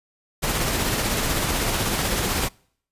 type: noise with tremolo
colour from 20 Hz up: pink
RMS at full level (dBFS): -22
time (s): 0.42-2.49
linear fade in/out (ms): 20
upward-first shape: sine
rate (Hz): 16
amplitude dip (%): 30
effects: noise-tail reverb RT60 0.6 s tail -26 dB re dry + resampled to 32000 Hz